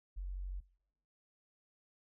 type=tone; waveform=sine; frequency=46.28 Hz; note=F#1; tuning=1 cent sharp; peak=-38 dBFS; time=0.16-0.61 s; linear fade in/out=20 ms; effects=noise-tail reverb RT60 0.8 s tail -24 dB re dry